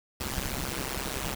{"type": "noise with amplitude modulation", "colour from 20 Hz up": "pink", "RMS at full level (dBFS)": -29, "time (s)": [0.2, 1.35], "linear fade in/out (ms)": 10, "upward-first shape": "sine", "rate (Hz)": 133, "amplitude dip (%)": 100, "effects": []}